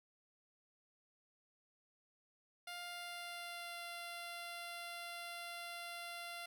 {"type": "tone with pitch glide", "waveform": "10% pulse", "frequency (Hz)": [702, 691.1], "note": ["F5", "F5"], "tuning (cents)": [9, -18], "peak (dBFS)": -37, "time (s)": [2.67, 6.46], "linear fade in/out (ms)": 5, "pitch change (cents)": -27, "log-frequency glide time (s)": [2.78, 3.82], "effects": []}